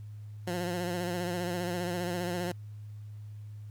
15% pulse tone with vibrato, 176.6 Hz, F3, 20 cents sharp, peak -25 dBFS, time 0.47-2.52 s, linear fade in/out 5 ms, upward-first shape sine, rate 15 Hz, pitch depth 49 cents each way, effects added 105 Hz sine -41 dBFS peak until 3.7 s + pink hiss -68 dBFS RMS until 3.7 s

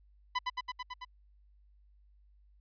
sawtooth tone with echo, 1000 Hz, B5, 21 cents sharp, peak -25 dBFS, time 0.35-0.39 s, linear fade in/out 10 ms, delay 110 ms, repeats 6, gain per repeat -2 dB, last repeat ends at 1.05 s, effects added 50 Hz sine -60 dBFS peak until 2.6 s + resampled to 11025 Hz

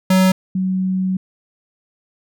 square / sine tone pair in turn, 187.2 / 187.2 Hz, F#3 / F#3, +20 / +20 cents, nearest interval unison, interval 0 cents, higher neither, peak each -11 / -16 dBFS, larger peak first, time 0.1-0.32 / 0.55-1.17 s, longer second, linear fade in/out 5 ms, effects none

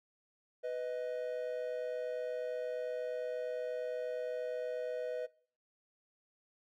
triangle tone pair together, 496.8 / 625.3 Hz, B4 / D#5, +10 / +8 cents, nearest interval major third, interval 398 cents, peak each -35 / -38 dBFS, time 0.63-5.27 s, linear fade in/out 20 ms, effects noise-tail reverb RT60 0.5 s tail -22 dB re dry

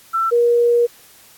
sine tone pair in turn, 1339 / 475.5 Hz, E6 / A#4, +27 / +34 cents, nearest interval octave + tritone, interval 1793 cents, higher first, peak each -15 / -11 dBFS, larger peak second, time 0.13-0.31 / 0.31-0.87 s, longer second, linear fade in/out 20 ms, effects white hiss -47 dBFS RMS until 1.37 s + AAC 64 kbps

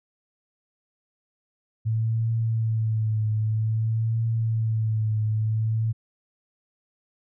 sine tone with vibrato, 110.9 Hz, A2, 14 cents sharp, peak -21 dBFS, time 1.85-5.93 s, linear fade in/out 20 ms, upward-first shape triangle, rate 0.52 Hz, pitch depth 49 cents each way, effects none

